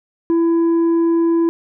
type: tone with tanh clipping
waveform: sine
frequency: 333.9 Hz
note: E4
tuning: 22 cents sharp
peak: -13 dBFS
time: 0.3-1.49 s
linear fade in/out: 0 ms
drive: 4 dB
effects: none

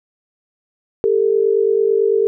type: tone pair together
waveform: sine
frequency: 400 / 449 Hz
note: G4 / A4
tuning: +35 / +35 cents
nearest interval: major second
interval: 200 cents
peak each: -15 dBFS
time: 1.04-2.27 s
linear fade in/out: 0 ms
effects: none

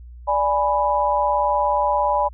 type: chord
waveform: sine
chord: G# diminished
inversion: second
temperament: equal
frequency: 587.3 / 830.6 / 987.8 Hz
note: D5 / G#5 / B5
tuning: 0 / 0 / 0 cents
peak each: -22 / -21 / -20 dBFS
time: 0.27-2.29 s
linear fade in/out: 20 ms
effects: added 60 Hz sine -37 dBFS peak until 2.33 s

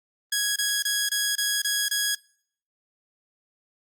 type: tone bursts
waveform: 10% pulse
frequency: 1661.2 Hz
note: G#6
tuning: in tune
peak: -14 dBFS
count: 7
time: 0.32-2.15 s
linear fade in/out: 5 ms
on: 240 ms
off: 25 ms
effects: noise-tail reverb RT60 0.6 s tail -25 dB re dry + Opus 32 kbps

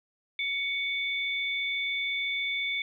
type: tone pair together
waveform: sine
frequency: 2233 / 3525 Hz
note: C#7 / A7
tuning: +12 / +2 cents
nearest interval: minor sixth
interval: 790 cents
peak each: -29 / -33 dBFS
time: 0.39-2.82 s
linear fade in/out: 2 ms
effects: none

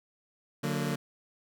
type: chord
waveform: sawtooth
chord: D augmented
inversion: none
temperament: just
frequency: 146.83 / 183.54 / 229.4 Hz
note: D3 / F#3 / A#3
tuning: 0 / -14 / -28 cents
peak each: -28 / -31 / -30 dBFS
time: 0.63-0.96 s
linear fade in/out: 10 ms
effects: none

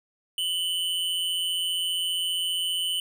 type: tone with amplitude modulation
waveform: square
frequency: 3000 Hz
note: F#7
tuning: 23 cents sharp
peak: -23 dBFS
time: 0.38-3 s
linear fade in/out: 2 ms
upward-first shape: sine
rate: 175 Hz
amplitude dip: 60%
effects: none

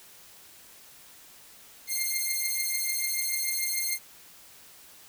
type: beating tone pair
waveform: 5% pulse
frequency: 2112 / 2118.8 Hz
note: C7 / C7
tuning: +16 / +21 cents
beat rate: 6.8 Hz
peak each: -20 / -20 dBFS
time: 1.87-3.99 s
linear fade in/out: 50 ms
effects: white hiss -52 dBFS RMS until 5.08 s

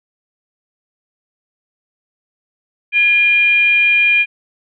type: tone with frequency modulation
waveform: sine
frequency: 2415 Hz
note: D7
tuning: 48 cents sharp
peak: -9 dBFS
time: 2.92-4.26 s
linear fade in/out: 50 ms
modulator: 738 Hz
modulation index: 0.32
effects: none

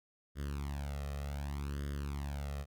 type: tone with flanger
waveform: sawtooth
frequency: 71 Hz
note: C#2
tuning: 42 cents sharp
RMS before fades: -39 dBFS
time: 0.35-2.66 s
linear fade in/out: 50 ms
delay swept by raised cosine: 0.6 to 1.6 ms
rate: 0.66 Hz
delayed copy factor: +0.9
effects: none

